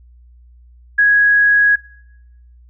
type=tone; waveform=sine; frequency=1661.2 Hz; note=G#6; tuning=in tune; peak=-8 dBFS; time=0.98-1.76 s; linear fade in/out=10 ms; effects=noise-tail reverb RT60 0.9 s tail -23 dB re dry + added 60 Hz sine -42 dBFS peak until 2.69 s